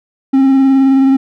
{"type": "tone with vibrato", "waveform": "triangle", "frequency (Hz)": 268.5, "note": "C4", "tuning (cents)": 45, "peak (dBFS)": -4, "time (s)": [0.33, 1.17], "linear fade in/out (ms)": 10, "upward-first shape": "triangle", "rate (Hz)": 19, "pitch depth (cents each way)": 27, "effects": []}